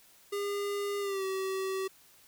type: tone with pitch glide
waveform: square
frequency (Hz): 405.1 to 382.4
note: G#4 to G4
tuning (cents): -43 to -43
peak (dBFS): -32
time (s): 0.32-1.88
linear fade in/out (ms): 10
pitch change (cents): -100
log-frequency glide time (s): 1-1.24
effects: white hiss -60 dBFS RMS until 2.27 s